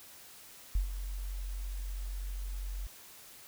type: tone with ADSR envelope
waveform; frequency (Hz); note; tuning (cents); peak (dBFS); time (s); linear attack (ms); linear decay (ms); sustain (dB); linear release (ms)
sine; 46.1; F#1; -6; -24; 0.75-2.87; 4; 110; -11; 4
effects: white hiss -53 dBFS RMS until 3.47 s